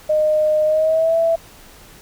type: tone with pitch glide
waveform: sine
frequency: 614 to 661.9 Hz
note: D#5 to E5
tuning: -23 to +7 cents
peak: -13 dBFS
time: 0.09-1.36 s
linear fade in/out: 10 ms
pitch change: +130 cents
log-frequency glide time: 0.65-1.17 s
effects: pink hiss -44 dBFS RMS until 2.01 s